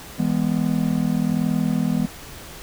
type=chord; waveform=triangle; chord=E major; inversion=none; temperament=just; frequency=164.81 / 206 / 247.2 Hz; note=E3 / G#3 / B3; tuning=0 / -14 / +2 cents; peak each=-21 dBFS; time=0.18-2.07 s; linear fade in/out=20 ms; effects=pink hiss -39 dBFS RMS until 2.62 s